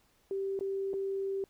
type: tone with dropouts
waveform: sine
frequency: 390 Hz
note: G4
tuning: 9 cents flat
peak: -31 dBFS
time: 0.31-1.44 s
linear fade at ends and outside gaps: 1 ms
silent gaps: 0.591-0.609 / 0.933-0.939 s
effects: pink hiss -69 dBFS RMS until 1.49 s